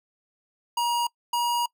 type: tone pair in turn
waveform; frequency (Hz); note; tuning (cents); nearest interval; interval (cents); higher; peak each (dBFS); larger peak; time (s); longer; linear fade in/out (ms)
square; 951 / 954.6; A#5 / A#5; +34 / +41; unison; 7; second; -23; neither; 0.77-1.07 / 1.33-1.66; second; 5
effects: noise-tail reverb RT60 0.1 s tail -24 dB re dry